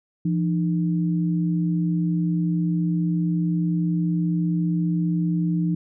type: tone pair together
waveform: sine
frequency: 170.1 / 305.2 Hz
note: F3 / D#4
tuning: -45 / -33 cents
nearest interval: minor seventh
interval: 1012 cents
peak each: -20 / -27 dBFS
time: 0.25-5.75 s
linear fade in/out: 5 ms
effects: none